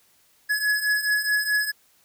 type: beating tone pair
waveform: square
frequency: 1689 / 1693.7 Hz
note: G#6 / G#6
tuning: +29 / +34 cents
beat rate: 4.7 Hz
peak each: -27 / -23 dBFS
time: 0.49-1.72 s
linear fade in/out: 20 ms
effects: white hiss -61 dBFS RMS until 2.04 s